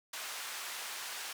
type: band-pass noise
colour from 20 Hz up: pink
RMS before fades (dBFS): -42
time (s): 0.13-1.33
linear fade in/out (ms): 5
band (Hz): 1100 to 14000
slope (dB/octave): 12
effects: none